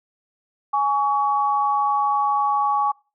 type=tone pair together; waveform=sine; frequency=832 / 1128 Hz; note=G#5 / C#6; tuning=+3 / +30 cents; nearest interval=perfect fourth; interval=527 cents; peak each=-20 dBFS; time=0.73-2.92 s; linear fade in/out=10 ms; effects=noise-tail reverb RT60 0.3 s tail -22 dB re dry